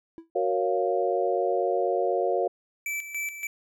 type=tone with exponential decay; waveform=triangle; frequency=329.6 Hz; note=E4; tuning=in tune; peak=-33 dBFS; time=0.18-0.3 s; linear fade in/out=0 ms; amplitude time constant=25 ms
type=chord; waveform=sine; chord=Gb major seventh; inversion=none; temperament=equal; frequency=370 / 466.2 / 554.4 / 698.5 Hz; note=Gb4 / Bb4 / Db5 / F5; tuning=0 / 0 / 0 / 0 cents; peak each=-28 dBFS; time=0.35-2.48 s; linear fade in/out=10 ms
type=tone with tremolo; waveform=square; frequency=2319 Hz; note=D7; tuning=22 cents flat; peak=-29 dBFS; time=2.86-3.47 s; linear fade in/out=2 ms; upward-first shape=square; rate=3.5 Hz; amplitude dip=65%
effects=none